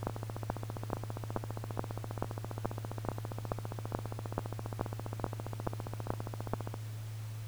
two click trains, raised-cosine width 1 ms, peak -24 / -16 dBFS, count 101 / 16, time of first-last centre 0.03-6.741 / 0.07-6.536 s, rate 14.9 / 2.32 Hz, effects added 109 Hz sine -39 dBFS peak until 7.47 s + pink hiss -54 dBFS RMS until 7.47 s

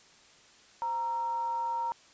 sine tone with frequency modulation, 932.3 Hz, A#5, in tune, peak -29 dBFS, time 0.82-1.92 s, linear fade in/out 0 ms, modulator 412 Hz, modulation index 0.23, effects white hiss -58 dBFS RMS until 2.13 s + resampled to 16000 Hz

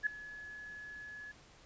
sine tone with ADSR envelope, 1700 Hz, G#6, 40 cents sharp, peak -26 dBFS, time 0.03-1.32 s, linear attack 35 ms, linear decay 4 ms, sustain -19 dB, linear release 9 ms, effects pink hiss -60 dBFS RMS until 1.65 s + resampled to 16000 Hz

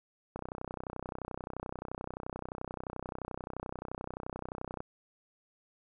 click train, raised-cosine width 1 ms, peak -24 dBFS, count 141, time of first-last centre 0.36-4.804 s, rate 31.5 Hz, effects none

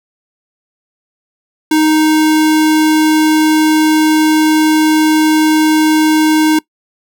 square tone, 311.1 Hz, D#4, in tune, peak -8 dBFS, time 1.71-6.59 s, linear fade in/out 5 ms, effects noise-tail reverb RT60 0.1 s tail -22 dB re dry

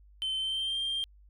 sine tone with pitch glide, 3081 to 3184 Hz, G7 to G7, -31 to +26 cents, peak -27 dBFS, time 0.22-1.04 s, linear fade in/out 0 ms, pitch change +57 cents, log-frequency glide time 0.38-0.78 s, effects tanh soft clip ceiling -28 dBFS + added 50 Hz sine -54 dBFS peak until 1.29 s

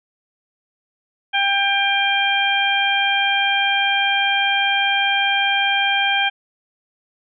harmonic tone, 795 Hz, G5, 24 cents sharp, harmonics 1 / 2 / 3 / 4, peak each -21 / -21 / -21 / -21 dBFS, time 1.33-6.3 s, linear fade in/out 20 ms, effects none

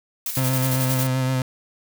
blue noise with tremolo, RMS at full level -26 dBFS, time 0.26-1.07 s, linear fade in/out 2 ms, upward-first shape square, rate 11 Hz, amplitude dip 45%
35% pulse tone with vibrato, 130.1 Hz, C3, 9 cents flat, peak -18 dBFS, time 0.37-1.42 s, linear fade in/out 2 ms, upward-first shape sine, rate 7.7 Hz, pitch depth 24 cents each way
effects none

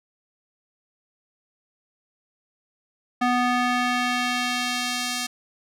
square tone with band-pass filter sweep, 246.9 Hz, B3, in tune, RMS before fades -24 dBFS, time 3.21-5.27 s, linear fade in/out 10 ms, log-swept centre 1100 to 5600 Hz, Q 0.77, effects none

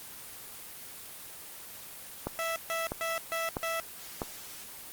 click train, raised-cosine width 1 ms, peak -17 dBFS, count 4, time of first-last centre 2.27-4.218 s, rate 1.54 Hz
15% pulse tone bursts, 659 Hz, E5, 1 cent flat, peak -24 dBFS, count 5, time 2.39-3.8 s, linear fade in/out 0 ms, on 170 ms, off 140 ms
effects white hiss -45 dBFS RMS until 4.92 s + Opus 24 kbps

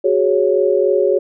sine chord, F# suspended second, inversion none, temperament equal with one note detuned, 371.9 / 415.3 / 554.4 Hz, F#4 / G#4 / C#5, +9 / 0 / 0 cents, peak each -16 dBFS, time 0.04-1.19 s, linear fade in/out 10 ms, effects none

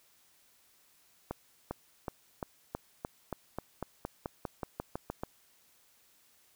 accelerating click train, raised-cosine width 1 ms, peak -21 dBFS, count 17, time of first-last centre 1.31-5.235 s, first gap 400 ms, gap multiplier 0.93, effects white hiss -66 dBFS RMS until 6.55 s

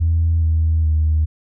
sine tone with pitch steps, 82.41 / 80.11 / 77.87 Hz, E2 / E2 / D#2, 0 / -49 / +2 cents, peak -12 dBFS, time 0-1.26 s, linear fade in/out 20 ms, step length 420 ms, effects tanh soft clip ceiling -9 dBFS

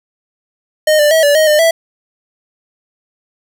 square tone with pitch steps, 616 / 592 / 643 / 578 / 626 / 603 / 659 Hz, D#5 / D5 / E5 / D5 / D#5 / D5 / E5, -17 / +14 / -43 / -28 / +10 / +46 / -1 cents, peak -8 dBFS, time 0.87-1.71 s, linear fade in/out 5 ms, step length 120 ms, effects none

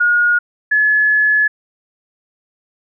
sine tone pair in turn, 1437 / 1708.9 Hz, F6 / G#6, +49 / +49 cents, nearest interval minor third, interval 300 cents, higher second, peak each -10 dBFS, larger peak neither, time 0-0.39 / 0.71-1.48 s, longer second, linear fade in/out 10 ms, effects none

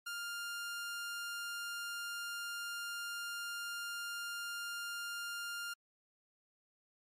sawtooth tone, 1402 Hz, F6, 6 cents sharp, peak -36 dBFS, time 0.06-5.74 s, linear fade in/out 10 ms, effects MP3 64 kbps

